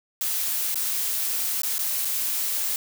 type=noise with dropouts; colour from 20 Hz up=blue; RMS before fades=-26 dBFS; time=0.21-2.76 s; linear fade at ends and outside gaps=1 ms; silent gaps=0.744-0.756 / 1.619-1.633 / 1.782-1.791 / 2.049-2.053 s; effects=none